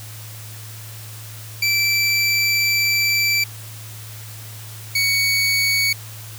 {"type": "tone pair in turn", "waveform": "25% pulse", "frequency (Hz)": [2332, 2234], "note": ["D7", "C#7"], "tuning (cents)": [-13, 13], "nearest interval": "minor second", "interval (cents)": 74, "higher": "first", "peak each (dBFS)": -12, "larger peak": "neither", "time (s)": [[1.62, 3.44], [4.95, 5.93]], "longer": "first", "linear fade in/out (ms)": 5, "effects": ["added 109 Hz sine -35 dBFS peak until 6.38 s", "white hiss -39 dBFS RMS until 6.38 s"]}